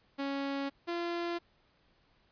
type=tone pair in turn; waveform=sawtooth; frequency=277.2 / 343.4 Hz; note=C#4 / F4; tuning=0 / -29 cents; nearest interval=major third; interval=371 cents; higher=second; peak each=-29 / -29 dBFS; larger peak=neither; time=0.18-0.7 / 0.87-1.39 s; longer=neither; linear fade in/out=20 ms; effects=pink hiss -69 dBFS RMS until 2.31 s + resampled to 11025 Hz